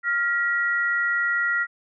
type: tone pair together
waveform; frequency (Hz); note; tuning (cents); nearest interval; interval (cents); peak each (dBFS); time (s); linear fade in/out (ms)
sine; 1400 / 1915.6; F6 / A#6; +4 / +47; perfect fourth; 543; -23 / -23; 0.03-1.67; 50
effects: none